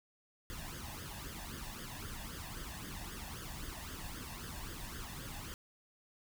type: noise with flanger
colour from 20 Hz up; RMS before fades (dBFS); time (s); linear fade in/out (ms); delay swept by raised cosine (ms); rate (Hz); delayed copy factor
pink; -45; 0.5-5.54; 0; 0.6 to 1.15; 3.8; +0.7
effects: none